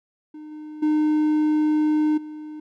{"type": "tone with level steps", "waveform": "triangle", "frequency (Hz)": 305.2, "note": "D#4", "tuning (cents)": -33, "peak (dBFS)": [-34, -32, -15, -31], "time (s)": [0.34, 2.6], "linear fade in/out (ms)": 5, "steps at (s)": [0.51, 0.82, 2.17], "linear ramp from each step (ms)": 10, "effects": []}